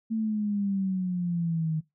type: exponential sweep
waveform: sine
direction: down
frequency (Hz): 224.9 to 155.56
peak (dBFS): -25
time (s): 0.1-1.81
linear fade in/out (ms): 20
effects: noise-tail reverb RT60 0.2 s tail -21 dB re dry